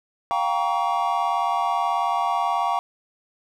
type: chord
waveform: triangle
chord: G half-diminished seventh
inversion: third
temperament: just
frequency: 705.6 / 784 / 940.8 / 1128.9 Hz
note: F5 / G5 / Bb5 / Db6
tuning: +18 / 0 / +16 / +31 cents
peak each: -24 dBFS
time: 0.31-2.79 s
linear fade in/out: 0 ms
effects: none